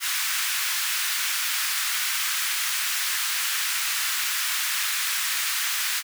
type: high-pass noise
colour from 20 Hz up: pink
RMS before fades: -26 dBFS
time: 0-6.03 s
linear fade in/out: 50 ms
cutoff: 1400 Hz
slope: 24 dB/octave
effects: none